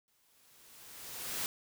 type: noise with exponential growth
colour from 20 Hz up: white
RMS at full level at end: -35 dBFS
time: 0.08-1.46 s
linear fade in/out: 0 ms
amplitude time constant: 300 ms
effects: none